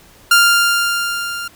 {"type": "tone with level ramp", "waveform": "sawtooth", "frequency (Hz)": 1396.9, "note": "F6", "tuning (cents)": 0, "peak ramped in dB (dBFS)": [-3, -20], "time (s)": [0.31, 1.48], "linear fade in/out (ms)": 5, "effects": ["pink hiss -46 dBFS RMS until 1.55 s"]}